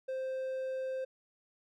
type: tone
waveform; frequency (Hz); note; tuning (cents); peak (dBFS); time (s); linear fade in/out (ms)
triangle; 523.3; C5; 0; -32; 0.08-1.05; 10
effects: none